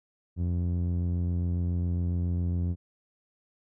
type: tone with low-pass filter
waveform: sawtooth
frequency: 87.31 Hz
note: F2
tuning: in tune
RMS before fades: -28 dBFS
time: 0.36-2.76 s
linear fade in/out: 50 ms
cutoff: 210 Hz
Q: 0.76
effects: none